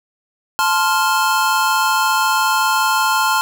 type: chord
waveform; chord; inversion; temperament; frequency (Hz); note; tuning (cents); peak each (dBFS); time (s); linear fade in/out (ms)
square; F major; first; just; 873.1 / 1047.7 / 1396.9; A5 / C6 / F6; -14 / +2 / 0; -19; 0.59-3.41; 0
effects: none